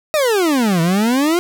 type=exponential two-way sweep; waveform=40% pulse; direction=down then up; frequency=640 to 160.6 to 361.5 Hz; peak=-12 dBFS; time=0.14-1.39 s; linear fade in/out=0 ms; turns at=0.81 s; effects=none